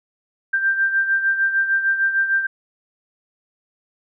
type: beating tone pair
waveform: sine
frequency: 1575 / 1581.6 Hz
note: G6 / G6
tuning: +8 / +15 cents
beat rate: 6.6 Hz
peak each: -17 / -24 dBFS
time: 0.53-2.47 s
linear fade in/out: 10 ms
effects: none